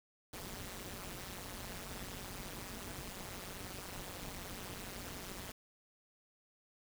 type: noise with amplitude modulation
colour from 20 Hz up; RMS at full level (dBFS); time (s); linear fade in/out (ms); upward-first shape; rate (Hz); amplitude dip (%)
pink; -42; 0.33-5.52; 5; sine; 187; 100
effects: none